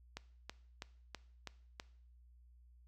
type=click train; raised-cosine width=0.2 ms; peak=-26 dBFS; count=6; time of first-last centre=0.17-1.799 s; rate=3.07 Hz; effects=noise-tail reverb RT60 0.6 s tail -19 dB re dry + added 60 Hz sine -60 dBFS peak until 2.87 s